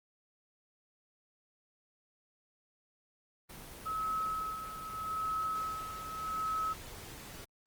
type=noise; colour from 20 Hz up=pink; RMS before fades=-48 dBFS; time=3.49-7.45 s; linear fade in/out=10 ms
type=tone with tremolo; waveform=sine; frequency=1288 Hz; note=E6; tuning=41 cents flat; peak=-31 dBFS; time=3.85-6.74 s; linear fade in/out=20 ms; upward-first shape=sine; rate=0.82 Hz; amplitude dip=70%
effects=Opus 24 kbps